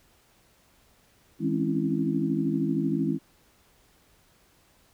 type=tone cluster; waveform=sine; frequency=160.1 / 206.2 / 264.4 / 277.3 / 330.3 Hz; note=D#3 / G#3 / C4 / C#4 / E4; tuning=+50 / -12 / +18 / +1 / +4 cents; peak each=-30 dBFS; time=1.39-3.19 s; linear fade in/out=50 ms; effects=pink hiss -62 dBFS RMS until 4.93 s